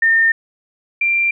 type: tone pair in turn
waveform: sine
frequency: 1816 / 2370 Hz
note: A#6 / D7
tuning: -46 / +15 cents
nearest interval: perfect fourth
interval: 461 cents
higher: second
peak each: -10 / -13 dBFS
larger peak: first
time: 0.02-0.32 / 1.01-1.31 s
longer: neither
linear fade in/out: 5 ms
effects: none